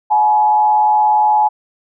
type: tone with frequency modulation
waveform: sine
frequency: 849 Hz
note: G#5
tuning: 38 cents sharp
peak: -9 dBFS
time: 0.1-1.49 s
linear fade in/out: 20 ms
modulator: 119 Hz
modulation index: 0.49
effects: none